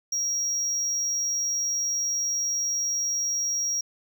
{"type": "tone", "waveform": "triangle", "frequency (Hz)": 5650, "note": "F8", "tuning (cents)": 19, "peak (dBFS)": -23, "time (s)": [0.12, 3.81], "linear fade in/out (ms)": 5, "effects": []}